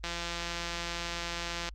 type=click train; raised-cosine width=0.2 ms; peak=-18 dBFS; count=283; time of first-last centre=0.04-1.689 s; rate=171 Hz; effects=added 50 Hz sine -43 dBFS peak until 1.74 s + Opus 32 kbps